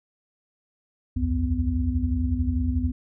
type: tone cluster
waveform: sine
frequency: 63.3 / 76.9 / 88.1 / 250.9 Hz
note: B1 / D#2 / F2 / B3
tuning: +43 / -20 / +16 / +28 cents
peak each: -27 dBFS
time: 1.16-2.92 s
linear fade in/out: 10 ms
effects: none